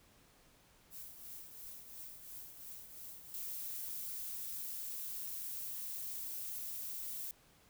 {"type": "noise with tremolo", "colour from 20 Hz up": "violet", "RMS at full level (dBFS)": -48, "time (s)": [0.9, 3.37], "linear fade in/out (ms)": 50, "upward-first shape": "triangle", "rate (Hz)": 2.9, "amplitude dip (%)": 60}
{"type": "noise", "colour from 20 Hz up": "violet", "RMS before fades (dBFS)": -43, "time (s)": [3.34, 7.31], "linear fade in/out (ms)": 0}
{"effects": ["pink hiss -66 dBFS RMS until 7.69 s"]}